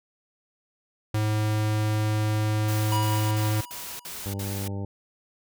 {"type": "tone", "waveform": "square", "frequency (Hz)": 107.2, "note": "A2", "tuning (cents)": -45, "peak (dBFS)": -23, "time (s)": [1.14, 3.61], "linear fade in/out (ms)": 5}
{"type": "noise bursts", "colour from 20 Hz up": "white", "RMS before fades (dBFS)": -37, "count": 6, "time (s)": [2.68, 4.68], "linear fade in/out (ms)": 5, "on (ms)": 290, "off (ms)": 52}
{"type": "tone with exponential decay", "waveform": "square", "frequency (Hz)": 971, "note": "B5", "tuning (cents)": -30, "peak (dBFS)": -26, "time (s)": [2.92, 4.53], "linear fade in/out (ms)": 2, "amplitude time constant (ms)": 350}
{"type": "harmonic tone", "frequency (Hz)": 99.2, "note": "G2", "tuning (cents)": 21, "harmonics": [1, 2, 3, 4, 5, 6, 8, 9], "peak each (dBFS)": [-30, -36, -40, -42, -44, -46, -48, -49], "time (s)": [4.26, 4.85], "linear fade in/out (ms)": 0}
{"effects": []}